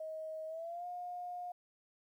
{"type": "tone with pitch glide", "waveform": "sine", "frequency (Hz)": [632, 713.5], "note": ["D#5", "F5"], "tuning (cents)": [27, 37], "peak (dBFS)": -40, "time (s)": [0, 1.52], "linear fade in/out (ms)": 5, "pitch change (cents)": 210, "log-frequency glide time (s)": [0.47, 0.86], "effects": ["12-bit"]}